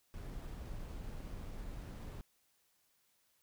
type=noise with sample-and-hold; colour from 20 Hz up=brown; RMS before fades=-45 dBFS; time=0.14-2.21 s; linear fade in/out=0 ms; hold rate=11025 Hz; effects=white hiss -75 dBFS RMS until 3.42 s